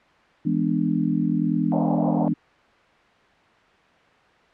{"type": "chord", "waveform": "sine", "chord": "E dominant seventh", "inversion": "none", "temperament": "just", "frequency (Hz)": [164.81, 206, 247.2, 296.7], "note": ["E3", "G#3", "B3", "D4"], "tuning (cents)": [0, -14, 2, 18], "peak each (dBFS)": -25, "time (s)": [0.45, 2.34], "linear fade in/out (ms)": 10}
{"type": "band-pass noise", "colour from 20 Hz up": "white", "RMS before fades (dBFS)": -28, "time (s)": [1.72, 2.28], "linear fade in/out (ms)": 0, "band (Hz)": [490, 850], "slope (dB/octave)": 48}
{"effects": ["white hiss -55 dBFS RMS until 4.53 s", "low-pass 2000 Hz 12 dB/octave"]}